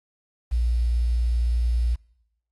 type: tone with quantisation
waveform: sine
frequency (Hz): 59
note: A#1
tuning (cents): +22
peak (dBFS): -19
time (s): 0.51-1.96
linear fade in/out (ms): 20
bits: 8
effects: noise-tail reverb RT60 0.9 s tail -25 dB re dry + AAC 32 kbps